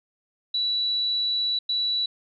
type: tone bursts at uneven times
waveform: sine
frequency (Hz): 3938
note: B7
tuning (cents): -6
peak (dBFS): -22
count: 2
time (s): 0.54-1.59 / 1.69-2.06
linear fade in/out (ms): 5
effects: none